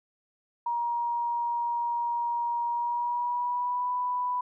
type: tone with pitch glide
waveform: sine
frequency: 947 to 990.1 Hz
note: A#5 to B5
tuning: +27 to +4 cents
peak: -26 dBFS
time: 0.66-4.41 s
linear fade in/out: 5 ms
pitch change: +77 cents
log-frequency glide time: 2.7-3.91 s
effects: none